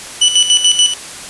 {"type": "tone with tremolo", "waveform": "sawtooth", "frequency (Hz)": 2971, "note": "F#7", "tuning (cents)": 6, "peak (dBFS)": -3, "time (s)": [0.21, 0.94], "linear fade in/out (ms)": 10, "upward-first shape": "square", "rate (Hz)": 6.9, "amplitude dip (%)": 65, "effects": ["white hiss -29 dBFS RMS until 1.29 s", "resampled to 24000 Hz"]}